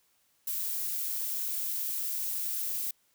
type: noise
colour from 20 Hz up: violet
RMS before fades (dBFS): -33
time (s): 0.47-2.91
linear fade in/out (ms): 5
effects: white hiss -70 dBFS RMS until 3.14 s